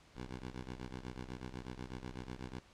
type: ring-modulated tone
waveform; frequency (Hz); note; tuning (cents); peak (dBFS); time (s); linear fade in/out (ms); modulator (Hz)
10% pulse; 63.3; B1; +43; -33; 0.15-2.6; 5; 27.6
effects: pink hiss -63 dBFS RMS until 2.73 s + low-pass 6000 Hz 12 dB/octave